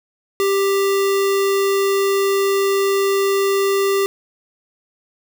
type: tone with sample-and-hold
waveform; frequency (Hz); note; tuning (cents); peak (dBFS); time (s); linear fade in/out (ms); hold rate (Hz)
sine; 393.6; G4; +7; -14; 0.4-4.06; 0; 1575
effects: none